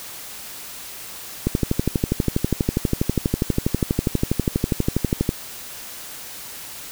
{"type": "click train", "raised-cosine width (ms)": 3, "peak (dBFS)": -5, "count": 48, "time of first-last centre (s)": [1.47, 5.291], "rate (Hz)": 12.3, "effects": ["white hiss -36 dBFS RMS until 6.91 s"]}